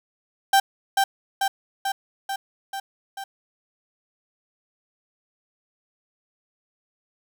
35% pulse tone with echo, 784 Hz, G5, in tune, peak -12 dBFS, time 0.53-0.6 s, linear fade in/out 5 ms, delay 440 ms, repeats 6, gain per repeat -3 dB, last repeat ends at 3.24 s, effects none

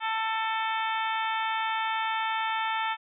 harmonic tone with a mistuned harmonic, 444.4 Hz, A4, 17 cents sharp, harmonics 2 / 3 / 4 / 5 / 6 / 7 / 8, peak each -29 / -33 / -35 / -37 / -39 / -40 / -41 dBFS, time 0-2.97 s, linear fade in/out 50 ms, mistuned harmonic 6, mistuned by -35 cents, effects none

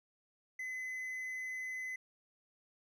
triangle tone, 2028 Hz, B6, 45 cents sharp, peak -37 dBFS, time 0.59-1.96 s, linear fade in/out 5 ms, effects none

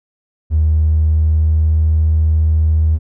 triangle tone with pitch glide, 77.78 to 78.59 Hz, D#2 to D#2, 0 to +18 cents, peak -6 dBFS, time 0.5-2.99 s, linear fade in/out 50 ms, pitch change +18 cents, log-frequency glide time 0.71-1.94 s, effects tanh soft clip ceiling -7 dBFS

